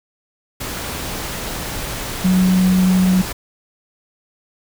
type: tone in noise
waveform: sine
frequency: 185 Hz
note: F#3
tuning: in tune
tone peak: -11 dBFS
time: 2.24-3.22 s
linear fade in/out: 10 ms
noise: pink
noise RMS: -26 dBFS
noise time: 0.6-3.33 s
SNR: +12 dB
effects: none